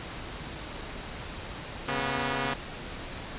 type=tone pair together; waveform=5% pulse; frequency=136.43 / 243.3 Hz; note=C#3 / B3; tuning=-27 / -26 cents; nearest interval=minor seventh; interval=1001 cents; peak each=-20 / -19 dBFS; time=1.88-2.54 s; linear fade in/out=5 ms; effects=pink hiss -39 dBFS RMS until 3.38 s + resampled to 8000 Hz